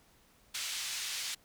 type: band-pass noise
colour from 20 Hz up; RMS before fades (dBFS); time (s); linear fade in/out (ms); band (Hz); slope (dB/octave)
pink; -38; 0.54-1.35; 10; 2800 to 7900; 12
effects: pink hiss -65 dBFS RMS until 1.44 s